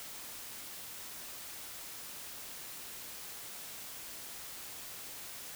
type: silence
effects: white hiss -46 dBFS RMS until 5.55 s